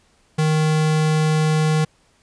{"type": "tone", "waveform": "square", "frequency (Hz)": 155.56, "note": "D#3", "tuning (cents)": 0, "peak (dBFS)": -16, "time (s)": [0.38, 1.85], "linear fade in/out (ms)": 10, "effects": ["pink hiss -59 dBFS RMS until 2.22 s", "resampled to 22050 Hz"]}